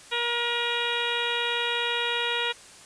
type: harmonic tone with a mistuned harmonic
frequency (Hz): 474.9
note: A#4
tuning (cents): +32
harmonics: 1 / 2 / 3 / 4 / 5 / 6 / 7 / 8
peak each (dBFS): -33 / -33 / -33 / -33 / -33 / -33 / -33 / -33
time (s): 0.11-2.53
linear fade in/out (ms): 20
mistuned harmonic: 5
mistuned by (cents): +27
effects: white hiss -48 dBFS RMS until 2.85 s + resampled to 22050 Hz